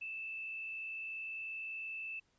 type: tone with frequency modulation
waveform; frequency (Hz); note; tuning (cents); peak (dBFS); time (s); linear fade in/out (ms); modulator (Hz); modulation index
sine; 2637; E7; 0; -40; 0.01-2.2; 10; 60.4; 0.7
effects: pink hiss -75 dBFS RMS until 2.38 s + resampled to 16000 Hz